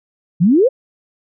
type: exponential sweep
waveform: sine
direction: up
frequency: 154.8 to 566 Hz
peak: -8 dBFS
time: 0.4-0.69 s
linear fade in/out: 20 ms
effects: none